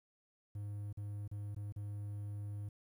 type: tone with dropouts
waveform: triangle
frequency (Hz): 102.8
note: G#2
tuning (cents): -17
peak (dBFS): -38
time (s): 0.55-2.69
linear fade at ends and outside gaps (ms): 5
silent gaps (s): 0.928-0.972 / 1.278-1.313 / 1.548-1.563 / 1.724-1.761
effects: 12-bit